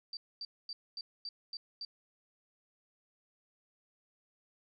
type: tone bursts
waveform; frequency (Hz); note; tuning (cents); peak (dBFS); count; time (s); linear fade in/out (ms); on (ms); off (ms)
sine; 4660; D8; -14; -39; 7; 0.13-1.85; 2; 40; 240
effects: none